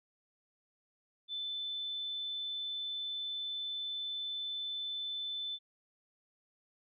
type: tone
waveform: sine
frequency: 3520 Hz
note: A7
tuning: in tune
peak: -36 dBFS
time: 1.28-5.59 s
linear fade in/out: 50 ms
effects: none